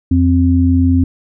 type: tone pair together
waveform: sine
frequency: 87.31 / 261.6 Hz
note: F2 / C4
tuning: 0 / 0 cents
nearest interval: octave + perfect fifth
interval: 1900 cents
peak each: -11 dBFS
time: 0.11-1.04 s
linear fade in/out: 5 ms
effects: none